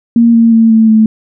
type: tone with pitch steps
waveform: sine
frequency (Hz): 233.1 / 229.5 / 225.9 / 222.4 / 219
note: A#3 / A#3 / A3 / A3 / A3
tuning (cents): 0 / -27 / +46 / +19 / -8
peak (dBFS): -3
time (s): 0.16-1.06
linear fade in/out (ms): 2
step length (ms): 180
effects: none